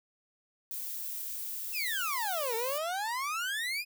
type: noise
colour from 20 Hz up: violet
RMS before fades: -38 dBFS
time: 0.71-2.78 s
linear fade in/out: 0 ms
type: exponential two-way sweep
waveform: 30% pulse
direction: down then up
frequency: 2758 to 442.5 to 2534 Hz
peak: -29 dBFS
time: 1.72-3.85 s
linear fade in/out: 50 ms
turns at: 2.55 s
effects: none